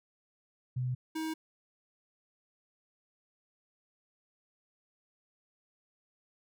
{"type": "tone pair in turn", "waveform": ["sine", "square"], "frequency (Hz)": [126.1, 317.8], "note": ["B2", "D#4"], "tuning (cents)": [36, 37], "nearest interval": "octave + major third", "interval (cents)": 1601, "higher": "second", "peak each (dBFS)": [-30, -34], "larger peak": "first", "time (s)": [[0.76, 0.95], [1.15, 1.34]], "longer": "neither", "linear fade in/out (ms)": 10, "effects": []}